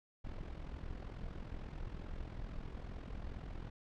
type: noise with amplitude modulation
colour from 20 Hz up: brown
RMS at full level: -42 dBFS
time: 0.24-3.7 s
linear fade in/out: 10 ms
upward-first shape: sine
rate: 42.3 Hz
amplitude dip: 65%
effects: low-pass 4000 Hz 12 dB/octave